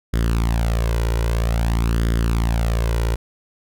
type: tone with flanger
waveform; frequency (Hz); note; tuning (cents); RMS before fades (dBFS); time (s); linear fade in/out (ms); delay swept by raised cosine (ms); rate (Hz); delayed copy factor
sawtooth; 57; A#1; -38; -19; 0.13-3.16; 10; 0.59 to 2.09; 0.51; +0.65
effects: none